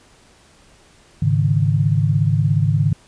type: chord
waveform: sine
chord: Ab suspended fourth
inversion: none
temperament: equal with one note detuned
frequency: 104.55 / 138.59 / 155.56 Hz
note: Ab2 / Db3 / Eb3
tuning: +12 / 0 / 0 cents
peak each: -18 dBFS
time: 1.22-2.93 s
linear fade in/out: 5 ms
effects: pink hiss -51 dBFS RMS until 3.07 s + resampled to 22050 Hz